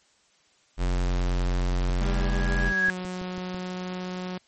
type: tone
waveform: square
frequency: 44.79 Hz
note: F1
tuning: 44 cents sharp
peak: -23 dBFS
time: 0.77-2.73 s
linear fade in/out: 50 ms
type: tone with exponential growth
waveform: sine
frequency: 1657 Hz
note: G#6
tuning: 4 cents flat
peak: -18 dBFS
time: 1.65-2.9 s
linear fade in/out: 0 ms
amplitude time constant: 270 ms
type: click train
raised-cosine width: 3 ms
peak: -26 dBFS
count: 12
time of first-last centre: 1.73-3.545 s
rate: 6.06 Hz
type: tone with pitch glide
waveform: sawtooth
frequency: 198 to 182.62 Hz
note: G3 to F#3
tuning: +18 to -22 cents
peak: -27 dBFS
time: 2.01-4.38 s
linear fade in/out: 5 ms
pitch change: -140 cents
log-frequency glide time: 2.6-2.95 s
effects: white hiss -63 dBFS RMS until 4.47 s + MP3 32 kbps